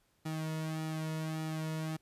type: tone with flanger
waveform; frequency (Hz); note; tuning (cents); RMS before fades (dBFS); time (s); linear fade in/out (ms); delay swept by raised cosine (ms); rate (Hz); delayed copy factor
sawtooth; 157.9; D#3; +26; -37; 0.25-1.97; 10; 1.9 to 2.55; 1.7; -0.75
effects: pink hiss -73 dBFS RMS until 2.01 s + resampled to 32000 Hz